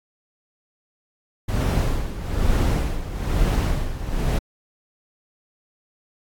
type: noise with tremolo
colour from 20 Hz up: brown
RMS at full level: -18 dBFS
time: 1.48-4.39 s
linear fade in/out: 10 ms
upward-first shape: sine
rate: 1.1 Hz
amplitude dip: 75%
effects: AAC 64 kbps